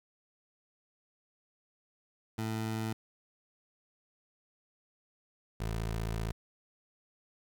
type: tone pair in turn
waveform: 20% pulse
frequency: 110.7 / 55.35 Hz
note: A2 / A1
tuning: +11 / +11 cents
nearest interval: octave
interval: 1200 cents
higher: first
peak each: -28 / -28 dBFS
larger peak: neither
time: 2.38-2.93 / 5.6-6.32 s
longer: second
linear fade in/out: 5 ms
effects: 11-bit